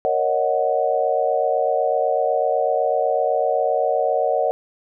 sine chord, D# minor seventh, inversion second, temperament equal, 466.2 / 554.4 / 622.3 / 740 Hz, A#4 / C#5 / D#5 / F#5, 0 / 0 / 0 / 0 cents, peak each -24 / -22 / -22 / -22 dBFS, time 0.05-4.51 s, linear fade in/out 0 ms, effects none

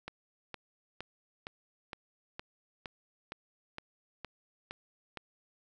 click train, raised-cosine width 0.3 ms, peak -24 dBFS, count 12, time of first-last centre 0.08-5.173 s, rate 2.16 Hz, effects none

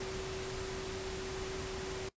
sine tone in noise, 379.5 Hz, F#4, 44 cents sharp, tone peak -40 dBFS, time 0-2.09 s, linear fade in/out 5 ms, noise pink, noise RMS -42 dBFS, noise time 0-2.09 s, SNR -1 dB, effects noise-tail reverb RT60 0.1 s tail -18 dB re dry + resampled to 16000 Hz

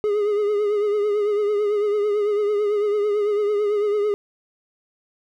triangle tone with vibrato, 415.3 Hz, G#4, in tune, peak -16 dBFS, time 0.04-4.14 s, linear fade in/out 0 ms, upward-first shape triangle, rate 9 Hz, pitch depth 56 cents each way, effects none

